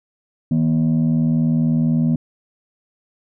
sine tone pair together, 159 / 239 Hz, D#3 / A#3, +38 / +43 cents, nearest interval perfect fifth, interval 705 cents, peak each -15 dBFS, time 0.51-2.16 s, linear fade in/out 5 ms, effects tanh soft clip ceiling -11 dBFS

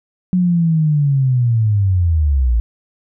sine linear sweep, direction down, 184.2 to 55 Hz, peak -11 dBFS, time 0.33-2.6 s, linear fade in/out 0 ms, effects none

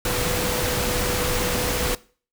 sine tone in noise, 493.9 Hz, B4, in tune, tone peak -28 dBFS, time 0.05-1.95 s, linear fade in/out 2 ms, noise pink, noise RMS -24 dBFS, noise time 0.05-1.95 s, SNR -7 dB, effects noise-tail reverb RT60 0.4 s tail -20 dB re dry

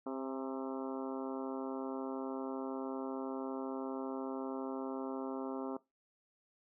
harmonic tone with a mistuned harmonic, 132.7 Hz, C3, 25 cents sharp, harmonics 2 / 3 / 4 / 5 / 6 / 7 / 8 / 9 / 10, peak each -40 / -44 / -46 / -48 / -50 / -51 / -52 / -53 / -54 dBFS, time 0.06-5.77 s, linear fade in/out 5 ms, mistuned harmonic 6, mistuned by +47 cents, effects noise-tail reverb RT60 0.2 s tail -20 dB re dry

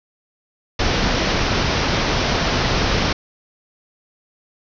pink low-pass noise, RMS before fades -19 dBFS, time 0.79-3.13 s, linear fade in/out 5 ms, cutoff 5900 Hz, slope 96 dB/octave, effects none

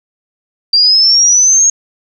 sine linear sweep, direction up, 4699 to 6590 Hz, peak -5 dBFS, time 0.73-1.7 s, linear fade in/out 5 ms, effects none

